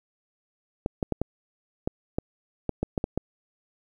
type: clicks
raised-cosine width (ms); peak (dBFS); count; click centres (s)
2; -12; 11; 0.861 / 1.028 / 1.123 / 1.216 / 1.875 / 2.185 / 2.693 / 2.83 / 2.978 / 3.041 / 3.176
effects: 9-bit